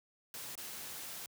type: noise with dropouts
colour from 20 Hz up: white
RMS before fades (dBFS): -45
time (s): 0.34-1.26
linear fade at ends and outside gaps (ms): 1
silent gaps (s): 0.553-0.577
effects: high-pass 80 Hz 12 dB/octave